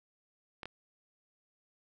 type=clicks; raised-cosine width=0.3 ms; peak=-25 dBFS; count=2; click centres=0.632 / 0.656 s; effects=none